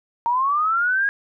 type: linear sweep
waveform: sine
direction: up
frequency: 921 to 1655 Hz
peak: -17 dBFS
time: 0.26-1.09 s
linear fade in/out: 0 ms
effects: none